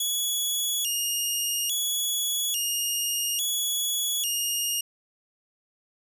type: tone with vibrato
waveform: 15% pulse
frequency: 3100 Hz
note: G7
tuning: 20 cents flat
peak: -18 dBFS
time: 0-4.81 s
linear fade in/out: 5 ms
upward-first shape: square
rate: 0.59 Hz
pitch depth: 150 cents each way
effects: none